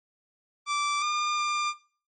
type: tone with pitch steps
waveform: sawtooth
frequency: 1168 / 1204 / 1196 Hz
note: D6 / D6 / D6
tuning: -10 / +43 / +31 cents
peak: -22 dBFS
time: 0.66-1.74 s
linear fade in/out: 50 ms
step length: 360 ms
effects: noise-tail reverb RT60 0.4 s tail -17 dB re dry + MP3 32 kbps